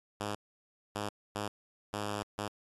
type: tone bursts at uneven times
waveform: 5% pulse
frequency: 103.5 Hz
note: G#2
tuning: 5 cents flat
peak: -23 dBFS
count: 5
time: 0.2-0.35 / 0.95-1.09 / 1.35-1.48 / 1.93-2.23 / 2.38-2.48 s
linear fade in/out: 5 ms
effects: AAC 32 kbps